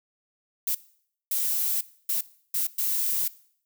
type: noise bursts at uneven times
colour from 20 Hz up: violet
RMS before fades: -26 dBFS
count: 5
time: 0.67-0.75 / 1.31-1.81 / 2.09-2.21 / 2.54-2.67 / 2.78-3.28 s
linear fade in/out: 5 ms
effects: noise-tail reverb RT60 0.6 s tail -19 dB re dry